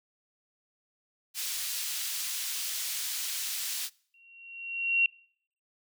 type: high-pass noise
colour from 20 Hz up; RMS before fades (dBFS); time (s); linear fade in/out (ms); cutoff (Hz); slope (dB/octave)
pink; -34; 1.34-3.9; 50; 3500; 12
type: tone with exponential growth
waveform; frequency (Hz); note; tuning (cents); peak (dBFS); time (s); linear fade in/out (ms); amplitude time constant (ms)
sine; 2743; F7; -32; -19; 4.14-5.06; 2; 200
effects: noise-tail reverb RT60 0.6 s tail -25 dB re dry